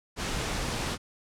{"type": "noise", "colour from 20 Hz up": "pink", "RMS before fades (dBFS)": -31, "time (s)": [0.16, 0.98], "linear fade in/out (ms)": 50, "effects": ["low-pass 8000 Hz 12 dB/octave"]}